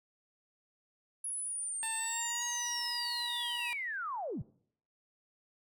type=linear sweep; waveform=sine; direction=down; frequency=10548 to 87.31 Hz; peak=-35 dBFS; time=1.24-4.42 s; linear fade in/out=5 ms
type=tone with pitch glide; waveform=15% pulse; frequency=894 to 958.2 Hz; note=A5 to A#5; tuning=+27 to +47 cents; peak=-31 dBFS; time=1.83-3.73 s; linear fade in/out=0 ms; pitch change=+120 cents; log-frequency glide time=1.94-2.44 s
effects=noise-tail reverb RT60 0.6 s tail -21 dB re dry